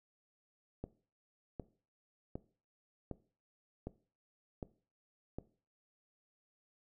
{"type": "click train", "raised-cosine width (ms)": 2, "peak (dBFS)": -27, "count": 7, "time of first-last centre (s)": [0.84, 5.385], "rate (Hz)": 1.32, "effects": ["noise-tail reverb RT60 0.4 s tail -18 dB re dry"]}